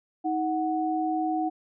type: tone pair together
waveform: sine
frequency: 316.4 / 740 Hz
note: D#4 / F#5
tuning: +29 / 0 cents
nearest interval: octave + minor third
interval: 1471 cents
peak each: -27 dBFS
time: 0.24-1.5 s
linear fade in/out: 20 ms
effects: none